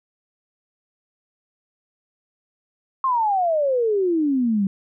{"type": "exponential sweep", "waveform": "sine", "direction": "down", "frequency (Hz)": [1083, 189.8], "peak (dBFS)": -17, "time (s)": [3.04, 4.67], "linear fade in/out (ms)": 2, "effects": []}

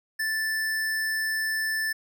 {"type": "tone", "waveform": "square", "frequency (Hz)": 1760, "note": "A6", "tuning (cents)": 0, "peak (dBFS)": -26, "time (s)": [0.19, 1.93], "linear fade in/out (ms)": 10, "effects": []}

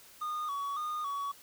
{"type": "tone with vibrato", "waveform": "triangle", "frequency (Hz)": 1174.7, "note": "D6", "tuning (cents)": 0, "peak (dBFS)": -31, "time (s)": [0.21, 1.32], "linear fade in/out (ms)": 10, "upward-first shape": "square", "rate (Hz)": 1.8, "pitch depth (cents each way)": 72, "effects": ["white hiss -56 dBFS RMS until 1.42 s"]}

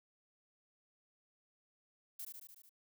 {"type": "noise with echo", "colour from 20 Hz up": "violet", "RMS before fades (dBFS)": -45, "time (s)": [2.19, 2.25], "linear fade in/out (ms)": 5, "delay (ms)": 74, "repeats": 6, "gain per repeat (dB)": -3, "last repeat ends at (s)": 2.694, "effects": []}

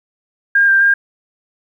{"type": "tone with pitch steps", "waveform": "sine", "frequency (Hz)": [1612, 1583, 1608], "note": ["G6", "G6", "G6"], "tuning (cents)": [48, 17, 44], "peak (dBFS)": -8, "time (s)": [0.55, 0.94], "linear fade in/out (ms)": 5, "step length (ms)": 130, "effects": ["8-bit"]}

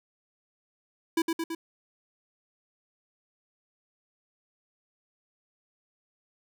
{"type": "tone with echo", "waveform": "square", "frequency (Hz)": 329.6, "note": "E4", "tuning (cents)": 0, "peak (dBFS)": -23, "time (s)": [1.17, 1.22], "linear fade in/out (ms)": 5, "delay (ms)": 110, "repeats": 3, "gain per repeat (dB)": -3, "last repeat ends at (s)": 1.55, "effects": []}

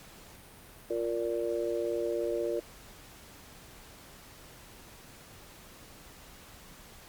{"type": "harmonic tone", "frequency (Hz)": 116.54, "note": "A#2", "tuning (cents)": 0, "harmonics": [3, 4, 5], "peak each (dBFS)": [-33, -33, -34], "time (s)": [0.9, 2.6], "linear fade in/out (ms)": 5, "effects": ["pink hiss -52 dBFS RMS until 7.08 s", "Opus 48 kbps"]}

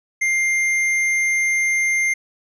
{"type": "tone with hard clipping", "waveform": "sine", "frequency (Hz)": 2100, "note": "C7", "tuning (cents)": 6, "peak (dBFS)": -18, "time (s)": [0.21, 2.14], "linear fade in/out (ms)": 10, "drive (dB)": 9, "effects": ["resampled to 24000 Hz"]}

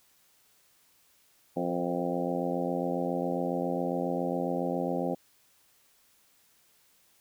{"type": "harmonic tone with a mistuned harmonic", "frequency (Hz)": 87.31, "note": "F2", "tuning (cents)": 0, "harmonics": [2, 3, 4, 5, 6, 7, 8, 9], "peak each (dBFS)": [-35, -34, -36, -39, -34, -38, -39, -38], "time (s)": [1.56, 5.15], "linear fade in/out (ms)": 10, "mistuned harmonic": 5, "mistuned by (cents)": 40, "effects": ["white hiss -65 dBFS RMS until 7.2 s"]}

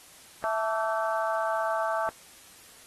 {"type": "harmonic tone with a mistuned harmonic", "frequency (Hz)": 220, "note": "A3", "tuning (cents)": 0, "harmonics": [3, 4, 5, 6, 7], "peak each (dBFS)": [-29, -31, -33, -35, -36], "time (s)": [0.44, 2.09], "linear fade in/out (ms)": 0, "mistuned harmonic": 5, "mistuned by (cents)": 72, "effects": ["white hiss -52 dBFS RMS until 2.86 s", "AAC 32 kbps"]}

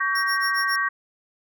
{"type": "chord", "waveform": "sine", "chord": "G diminished", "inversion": "second", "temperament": "just", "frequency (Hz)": [1128.9, 1568, 1881.6], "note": ["Db6", "G6", "Bb6"], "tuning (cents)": [31, 0, 16], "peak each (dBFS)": -25, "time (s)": [0, 0.89], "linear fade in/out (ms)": 10}
{"type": "tone with tremolo", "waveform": "40% pulse", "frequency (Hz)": 5520, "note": "F8", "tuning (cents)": -21, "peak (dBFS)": -25, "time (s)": [0.15, 0.76], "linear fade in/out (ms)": 5, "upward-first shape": "sine", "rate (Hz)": 7.3, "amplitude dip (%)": 100}
{"effects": []}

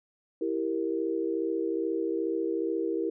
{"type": "chord", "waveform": "sine", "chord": "E diminished", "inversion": "none", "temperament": "equal", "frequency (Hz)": [329.6, 392, 466.2], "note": ["E4", "G4", "Bb4"], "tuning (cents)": [0, 0, 0], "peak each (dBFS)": [-30, -32, -32], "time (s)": [0.41, 3.1], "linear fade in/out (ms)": 5, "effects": []}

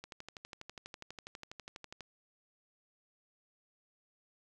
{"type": "click train", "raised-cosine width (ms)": 0.2, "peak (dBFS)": -28, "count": 25, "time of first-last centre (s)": [0.04, 2.007], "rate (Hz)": 12.2, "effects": []}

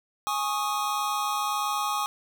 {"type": "chord", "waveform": "square", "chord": "Ab suspended fourth", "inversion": "none", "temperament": "equal with one note detuned", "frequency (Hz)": [830.6, 1103, 1244.5], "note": ["Ab5", "Db6", "Eb6"], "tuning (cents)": [0, -9, 0], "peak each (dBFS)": -31, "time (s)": [0.27, 2.06], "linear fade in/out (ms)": 0, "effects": []}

